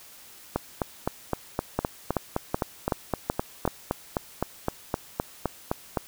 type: two click trains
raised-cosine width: 1 ms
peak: -10 / -9 dBFS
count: 22 / 6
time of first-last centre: 0.56-5.972 / 1.79-3.677 s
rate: 3.88 / 2.65 Hz
effects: white hiss -49 dBFS RMS until 6.07 s